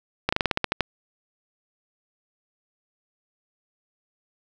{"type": "slowing click train", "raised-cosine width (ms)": 0.3, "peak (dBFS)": -5, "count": 10, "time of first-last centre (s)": [0.29, 0.807], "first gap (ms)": 35, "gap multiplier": 1.12, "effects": []}